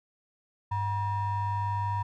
triangle ring-modulated tone, 427.1 Hz, G#4, 48 cents sharp, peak -22 dBFS, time 0.71-2.03 s, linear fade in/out 10 ms, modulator 528 Hz, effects none

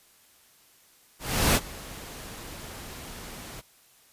pink noise with ADSR envelope, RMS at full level -20 dBFS, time 1.19-3.62 s, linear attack 360 ms, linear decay 48 ms, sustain -21 dB, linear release 28 ms, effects white hiss -59 dBFS RMS until 4.12 s + resampled to 32000 Hz

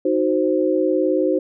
sine chord, C diminished, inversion first, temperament equal, 311.1 / 370 / 523.3 Hz, Eb4 / Gb4 / C5, 0 / 0 / 0 cents, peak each -20 dBFS, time 0.05-1.39 s, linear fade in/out 5 ms, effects none

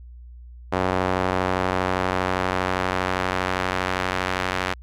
sawtooth tone with band-pass filter sweep, 92.5 Hz, F#2, in tune, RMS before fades -24 dBFS, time 0.72-4.74 s, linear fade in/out 10 ms, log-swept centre 830 to 1800 Hz, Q 0.79, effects added 60 Hz sine -39 dBFS peak until 4.82 s

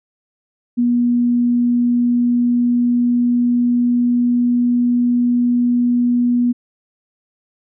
sine tone with pitch glide, 241.3 to 242.8 Hz, B3 to B3, -40 to -29 cents, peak -12 dBFS, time 0.77-6.53 s, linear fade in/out 20 ms, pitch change +11 cents, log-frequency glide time 1.29-4.73 s, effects none

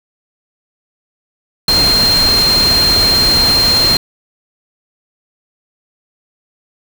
sine tone in noise, 4186 Hz, C8, in tune, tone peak -9 dBFS, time 1.68-3.97 s, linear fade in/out 2 ms, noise pink, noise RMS -17 dBFS, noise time 1.68-3.97 s, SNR +5 dB, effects none

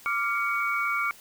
sine tone cluster, 1174 / 1390 / 2246 Hz, D6 / F6 / C#7, -1 / -9 / +22 cents, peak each -29 / -29 / -28 dBFS, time 0.06-1.11 s, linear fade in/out 0 ms, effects white hiss -51 dBFS RMS until 1.2 s

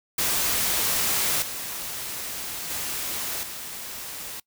white noise with level steps, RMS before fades -24 / -33 / -30 / -36 dBFS, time 0.18-4.4 s, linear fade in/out 5 ms, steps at 1.42 / 2.7 / 3.43 s, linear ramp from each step 2 ms, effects noise-tail reverb RT60 0.1 s tail -23 dB re dry

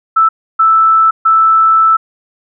sine tone bursts at uneven times, 1318.5 Hz, E6, in tune, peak -5 dBFS, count 3, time 0.16-0.29 / 0.59-1.11 / 1.25-1.97 s, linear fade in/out 10 ms, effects none

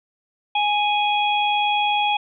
harmonic tone, 830.6 Hz, G#5, in tune, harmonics 1 / 3 / 4, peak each -19 / -24 / -25 dBFS, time 0.55-2.17 s, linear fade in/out 5 ms, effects none

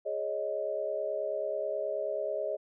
sine chord, Ab suspended fourth, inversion none, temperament just, 415.3 / 553.7 / 623 Hz, Ab4 / Db5 / Eb5, 0 / -2 / +2 cents, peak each -37 / -35 / -33 dBFS, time 0.05-2.57 s, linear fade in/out 20 ms, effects none

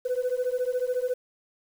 sine beating tone pair, 493.9 / 507.9 Hz, B4 / B4, 0 / +48 cents, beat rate 14 Hz, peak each -26 dBFS, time 0.05-1.14 s, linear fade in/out 10 ms, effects tanh soft clip ceiling -21 dBFS + 8-bit

